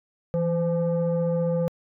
sine tone pair together, 166 / 512.9 Hz, E3 / C5, +12 / -35 cents, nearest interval octave + minor sixth, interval 1953 cents, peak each -22 dBFS, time 0.34-1.68 s, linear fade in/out 0 ms, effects tanh soft clip ceiling -18 dBFS

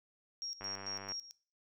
sine tone with tremolo, 5588 Hz, F8, in tune, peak -38 dBFS, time 0.42-1.31 s, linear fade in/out 0 ms, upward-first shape square, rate 4.5 Hz, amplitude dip 80%
click train, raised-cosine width 0.5 ms, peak -31 dBFS, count 51, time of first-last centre 0.61-1.12 s, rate 98.1 Hz
effects noise-tail reverb RT60 0.4 s tail -20 dB re dry

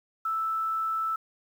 sine tone with quantisation, 1318.5 Hz, E6, in tune, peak -26 dBFS, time 0.25-1.16 s, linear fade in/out 5 ms, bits 9, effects none

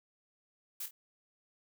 blue noise with echo, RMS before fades -40 dBFS, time 0.8-0.86 s, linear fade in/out 5 ms, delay 25 ms, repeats 2, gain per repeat -8 dB, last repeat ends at 0.91 s, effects none

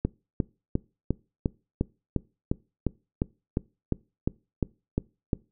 click train, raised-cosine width 3 ms, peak -11 dBFS, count 16, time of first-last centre 0.05-5.332 s, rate 2.84 Hz, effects noise-tail reverb RT60 0.3 s tail -23 dB re dry

